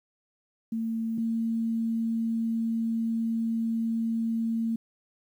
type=tone pair in turn; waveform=sine; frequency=225.9 / 227.3 Hz; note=A3 / A#3; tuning=+46 / -43 cents; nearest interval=unison; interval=11 cents; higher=second; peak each=-27 / -25 dBFS; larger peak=second; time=0.72-1.18 / 1.18-4.76 s; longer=second; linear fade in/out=5 ms; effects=10-bit